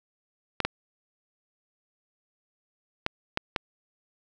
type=clicks; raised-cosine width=0.3 ms; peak=-9 dBFS; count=5; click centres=0.603 / 0.65 / 3.064 / 3.374 / 3.562 s; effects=none